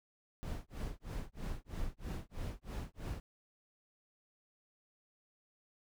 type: noise with tremolo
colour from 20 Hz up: brown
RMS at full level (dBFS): -38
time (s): 0.43-3.2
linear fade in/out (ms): 0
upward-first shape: sine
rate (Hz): 3.1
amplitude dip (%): 100
effects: none

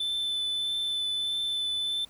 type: tone with vibrato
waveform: triangle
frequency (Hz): 3520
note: A7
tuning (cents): 0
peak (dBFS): -26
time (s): 0-2.05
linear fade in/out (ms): 5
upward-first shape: triangle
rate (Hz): 1.6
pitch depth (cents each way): 12
effects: pink hiss -57 dBFS RMS until 2.09 s

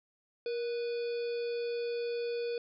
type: harmonic tone with a mistuned harmonic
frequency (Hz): 493.9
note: B4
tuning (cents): 0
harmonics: 1 / 3 / 5 / 7 / 9 / 10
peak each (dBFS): -32 / -52 / -48 / -54 / -50 / -59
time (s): 0.46-2.58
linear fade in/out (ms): 2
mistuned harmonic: 1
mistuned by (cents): -74
effects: none

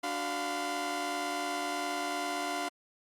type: tone cluster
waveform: sawtooth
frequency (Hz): 294 / 371.4 / 700 / 1015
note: D4 / F#4 / F5 / B5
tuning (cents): +2 / +7 / +4 / +47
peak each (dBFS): -35 / -38 / -31 / -35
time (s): 0.03-2.69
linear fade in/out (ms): 10
effects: low-pass 11000 Hz 12 dB/octave + Opus 48 kbps

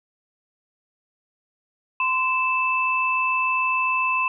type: tone pair together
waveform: sine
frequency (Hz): 1030 / 2637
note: C6 / E7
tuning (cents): -28 / 0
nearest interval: octave + major third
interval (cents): 1628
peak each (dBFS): -22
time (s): 2-4.28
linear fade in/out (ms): 2
effects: none

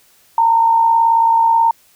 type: tone with amplitude modulation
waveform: sine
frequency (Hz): 915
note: A#5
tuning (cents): -32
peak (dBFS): -7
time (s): 0.38-1.71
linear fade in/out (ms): 2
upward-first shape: sine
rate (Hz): 58.5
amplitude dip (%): 45
effects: white hiss -52 dBFS RMS until 1.95 s

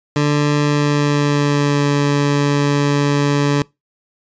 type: tone with pitch glide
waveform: 20% pulse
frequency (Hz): 146.83 to 143.64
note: D3 to D3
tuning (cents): 0 to -38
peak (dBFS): -8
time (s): 0.16-3.62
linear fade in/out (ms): 2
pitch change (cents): -38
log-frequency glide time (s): 0.61-1.9
effects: noise-tail reverb RT60 0.2 s tail -23 dB re dry + resampled to 16000 Hz

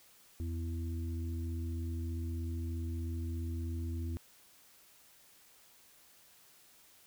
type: harmonic tone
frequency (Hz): 83.2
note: E2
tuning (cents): +17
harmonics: 1 / 3 / 4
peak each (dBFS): -35 / -45 / -47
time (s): 0.4-4.17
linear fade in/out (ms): 0
effects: white hiss -62 dBFS RMS until 7.06 s

